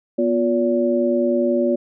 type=tone cluster; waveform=sine; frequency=243.5 / 354 / 572 Hz; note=B3 / F4 / D5; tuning=-24 / +23 / -46 cents; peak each=-20 dBFS; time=0.18-1.76 s; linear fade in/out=10 ms; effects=none